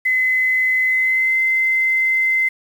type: tone with pitch glide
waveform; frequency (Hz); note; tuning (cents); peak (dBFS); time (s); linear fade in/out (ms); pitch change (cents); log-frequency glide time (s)
sine; 2034 to 2067; C7 to C7; -50 to -22; -14; 0.05-2.49; 10; +28; 0.85-1.37
effects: 7-bit